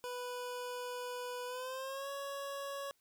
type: tone with pitch glide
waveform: 25% pulse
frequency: 493.9 to 557.6 Hz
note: B4 to C#5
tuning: 0 to +10 cents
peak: -36 dBFS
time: 0.04-2.91 s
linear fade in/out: 0 ms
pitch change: +210 cents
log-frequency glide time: 1.46-2.09 s
effects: white hiss -75 dBFS RMS until 3 s